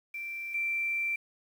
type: tone pair in turn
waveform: sine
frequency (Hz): 2349 / 2349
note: D7 / D7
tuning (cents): 0 / 0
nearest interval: unison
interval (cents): 0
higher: neither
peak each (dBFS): -35 / -28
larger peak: second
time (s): 0.14-0.54 / 0.54-1.16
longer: second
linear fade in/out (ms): 5
effects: 9-bit